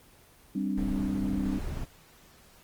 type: chord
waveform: sine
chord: G suspended fourth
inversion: none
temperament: just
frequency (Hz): 196 / 261.3 / 294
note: G3 / C4 / D4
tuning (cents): 0 / -2 / +2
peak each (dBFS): -30 / -33 / -33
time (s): 0.55-1.59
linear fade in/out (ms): 5
type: noise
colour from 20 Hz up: brown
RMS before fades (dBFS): -35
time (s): 0.77-1.85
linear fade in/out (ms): 10
effects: pink hiss -57 dBFS RMS until 2.63 s + Opus 24 kbps